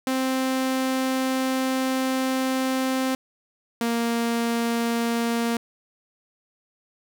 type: tone pair in turn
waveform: sawtooth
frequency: 261.6 / 233.1 Hz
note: C4 / A#3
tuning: 0 / 0 cents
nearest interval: major second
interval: 200 cents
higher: first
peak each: -18 dBFS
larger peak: neither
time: 0.07-3.15 / 3.81-5.57 s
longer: first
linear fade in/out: 2 ms
effects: none